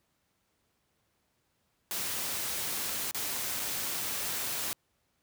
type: noise with dropouts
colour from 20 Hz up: white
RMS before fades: -34 dBFS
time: 1.91-4.73 s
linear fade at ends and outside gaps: 0 ms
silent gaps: 3.111-3.146 / 3.595-3.599 s
effects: pink hiss -75 dBFS RMS until 5.22 s + high-pass 60 Hz 12 dB/octave